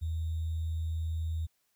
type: tone with sample-and-hold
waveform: sine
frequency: 81 Hz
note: E2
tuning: 30 cents flat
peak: -30 dBFS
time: 0.01-1.47 s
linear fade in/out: 20 ms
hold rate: 3675 Hz
effects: white hiss -75 dBFS RMS until 1.75 s